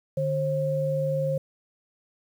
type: tone pair together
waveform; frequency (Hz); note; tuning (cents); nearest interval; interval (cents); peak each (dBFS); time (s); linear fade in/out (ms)
sine; 150 / 534.5; D3 / C5; +37 / +37; octave + minor seventh; 2200; -27 / -25; 0.17-1.38; 5
effects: 9-bit

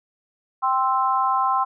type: chord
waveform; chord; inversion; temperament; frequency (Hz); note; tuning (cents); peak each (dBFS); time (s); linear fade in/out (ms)
sine; C major; second; equal; 784 / 1046.5 / 1318.5; G5 / C6 / E6; 0 / 0 / 0; -23 / -20 / -25; 0.62-1.65; 20
effects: none

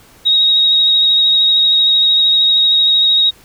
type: tone with vibrato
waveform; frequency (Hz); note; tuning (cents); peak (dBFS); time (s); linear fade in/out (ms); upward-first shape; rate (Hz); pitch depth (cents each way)
sine; 3775; A#7; +21; -8; 0.25-3.31; 20; sine; 13; 17
effects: pink hiss -45 dBFS RMS until 3.44 s

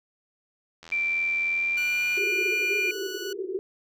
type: click train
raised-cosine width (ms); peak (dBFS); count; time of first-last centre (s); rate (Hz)
0.2; -27; 113; 0.83-2.179; 83
type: tone with pitch glide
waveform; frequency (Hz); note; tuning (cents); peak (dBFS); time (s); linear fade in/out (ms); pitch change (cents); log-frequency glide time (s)
sine; 2349 to 2400; D7 to D7; 0 to +37; -23; 0.92-2.91; 2; +37; 1.49-2.06
type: tone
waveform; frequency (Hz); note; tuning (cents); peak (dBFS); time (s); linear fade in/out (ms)
15% pulse; 1475; F#6; -6; -28; 1.77-3.33; 5
type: band-pass noise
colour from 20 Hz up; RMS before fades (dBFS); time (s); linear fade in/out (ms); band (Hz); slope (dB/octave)
white; -33; 2.17-3.59; 0; 360 to 420; 96
effects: none

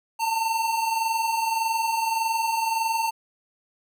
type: tone pair together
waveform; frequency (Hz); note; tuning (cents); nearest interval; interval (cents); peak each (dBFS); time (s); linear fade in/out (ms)
square; 883.3 / 905; A5 / A5; +6 / +48; unison; 42; -31 / -24; 0.19-3.11; 20
effects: none

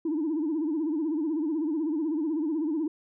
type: tone with vibrato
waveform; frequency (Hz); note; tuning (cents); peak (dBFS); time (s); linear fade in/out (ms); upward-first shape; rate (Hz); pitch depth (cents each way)
sine; 311.1; D#4; 0; -24; 0.05-2.88; 5; sine; 16; 130
effects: tanh soft clip ceiling -22 dBFS

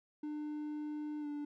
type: tone with pitch glide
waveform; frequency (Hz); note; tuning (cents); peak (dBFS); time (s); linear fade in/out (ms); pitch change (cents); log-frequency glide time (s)
triangle; 300 to 292.8; D4 to D4; +37 to -5; -36; 0.23-1.45; 5; -42; 1.2-1.27
effects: none

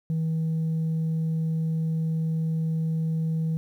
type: tone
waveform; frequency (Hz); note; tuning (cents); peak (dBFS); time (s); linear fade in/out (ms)
sine; 160.8; E3; -43; -21; 0.1-3.57; 0
effects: tanh soft clip ceiling -22 dBFS + 10-bit

